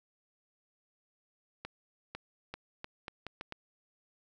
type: accelerating click train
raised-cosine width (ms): 0.3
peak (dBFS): -24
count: 8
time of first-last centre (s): 1.65-3.524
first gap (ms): 500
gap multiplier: 0.78
effects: none